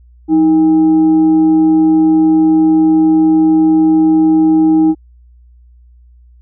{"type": "tone with frequency modulation", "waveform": "sine", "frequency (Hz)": 315.5, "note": "D#4", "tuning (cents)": 24, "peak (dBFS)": -6, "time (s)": [0.28, 4.95], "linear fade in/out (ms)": 50, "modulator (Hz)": 491, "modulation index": 0.27, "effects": ["added 60 Hz sine -40 dBFS peak until 6.41 s"]}